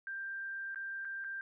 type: tone with dropouts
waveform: sine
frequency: 1582 Hz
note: G6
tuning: 15 cents sharp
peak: -38 dBFS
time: 0.07-1.41 s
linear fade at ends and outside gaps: 1 ms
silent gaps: 0.746-0.758 / 1.049-1.052 / 1.241-1.245 s
effects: none